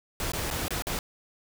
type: noise with dropouts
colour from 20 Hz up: pink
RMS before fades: -31 dBFS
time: 0.2-0.99 s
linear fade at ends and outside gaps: 1 ms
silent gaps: 0.319-0.334 / 0.503-0.51 / 0.682-0.706 / 0.822-0.869 s
effects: none